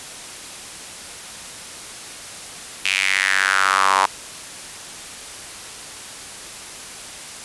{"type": "tone with high-pass filter sweep", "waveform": "sawtooth", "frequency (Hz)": 96.1, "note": "G2", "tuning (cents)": -34, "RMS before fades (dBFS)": -18, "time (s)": [2.85, 4.06], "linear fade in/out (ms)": 0, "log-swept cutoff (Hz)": [2600, 950], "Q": 4.2, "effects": ["white hiss -35 dBFS RMS until 7.44 s", "resampled to 24000 Hz"]}